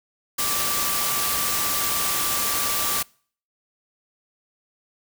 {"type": "tone in noise", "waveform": "sine", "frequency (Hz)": 1168, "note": "D6", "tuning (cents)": -10, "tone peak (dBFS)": -31, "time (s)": [0.38, 3.03], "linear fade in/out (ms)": 10, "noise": "white", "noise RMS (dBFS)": -24, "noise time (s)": [0.38, 3.03], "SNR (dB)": -10, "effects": ["noise-tail reverb RT60 0.5 s tail -26 dB re dry"]}